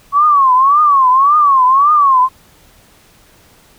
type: tone with vibrato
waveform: sine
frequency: 1108 Hz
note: C#6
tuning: 1 cent flat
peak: -6 dBFS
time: 0.12-2.29 s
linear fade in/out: 50 ms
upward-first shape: triangle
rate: 1.8 Hz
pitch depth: 190 cents each way
effects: pink hiss -47 dBFS RMS until 3.78 s